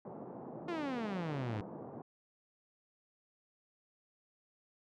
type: band-pass noise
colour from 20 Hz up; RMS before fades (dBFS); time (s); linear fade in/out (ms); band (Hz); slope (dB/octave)
pink; -47; 0.05-2.02; 2; 150 to 850; 24
type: exponential sweep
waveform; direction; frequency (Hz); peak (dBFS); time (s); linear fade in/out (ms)
sawtooth; down; 360 to 100; -32; 0.68-1.61; 5
effects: low-pass 3000 Hz 12 dB/octave